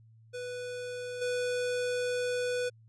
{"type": "tone with level steps", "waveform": "square", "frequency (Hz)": 493.9, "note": "B4", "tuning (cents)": 0, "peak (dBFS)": [-37, -30], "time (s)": [0.33, 2.7], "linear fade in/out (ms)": 20, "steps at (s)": 1.21, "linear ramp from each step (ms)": 10, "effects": ["added 112 Hz sine -55 dBFS peak until 2.88 s", "resampled to 22050 Hz"]}